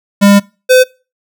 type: tone pair in turn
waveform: square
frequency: 201.2 / 509.8 Hz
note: G3 / C5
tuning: +45 / -45 cents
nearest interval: octave + major third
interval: 1610 cents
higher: second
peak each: -4 dBFS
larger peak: neither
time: 0.21-0.4 / 0.69-0.84 s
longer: first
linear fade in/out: 20 ms
effects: noise-tail reverb RT60 0.3 s tail -23 dB re dry